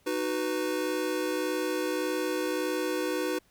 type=chord; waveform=square; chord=B major; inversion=first; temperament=just; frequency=308.7 / 370.4 / 493.9 Hz; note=D#4 / F#4 / B4; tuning=-14 / +2 / 0 cents; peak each=-33 dBFS; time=0.06-3.39 s; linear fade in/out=10 ms; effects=pink hiss -65 dBFS RMS until 3.5 s